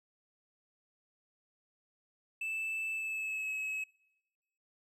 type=tone with pitch glide; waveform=triangle; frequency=2637 to 2571 Hz; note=E7 to E7; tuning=0 to -44 cents; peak=-33 dBFS; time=2.41-3.84 s; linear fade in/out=5 ms; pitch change=-44 cents; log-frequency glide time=2.92-3.51 s; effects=noise-tail reverb RT60 1.0 s tail -24 dB re dry